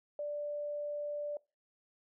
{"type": "tone", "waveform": "sine", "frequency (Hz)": 587.3, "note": "D5", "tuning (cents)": 0, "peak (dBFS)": -35, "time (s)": [0.19, 1.37], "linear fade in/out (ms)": 2, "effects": ["noise-tail reverb RT60 0.3 s tail -24 dB re dry"]}